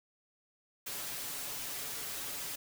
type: noise with comb filter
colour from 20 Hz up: white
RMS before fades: -40 dBFS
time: 0.86-2.56 s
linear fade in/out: 10 ms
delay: 7 ms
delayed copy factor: +0.6
effects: none